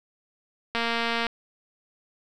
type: click train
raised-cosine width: 0.3 ms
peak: -11 dBFS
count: 121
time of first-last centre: 0.75-1.267 s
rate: 232 Hz
effects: none